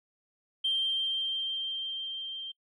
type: tone with level ramp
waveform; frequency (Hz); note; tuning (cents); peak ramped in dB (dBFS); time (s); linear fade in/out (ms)
sine; 3157; G7; +12; -24 to -36; 0.64-2.52; 10
effects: noise-tail reverb RT60 0.1 s tail -25 dB re dry + tanh soft clip ceiling -20 dBFS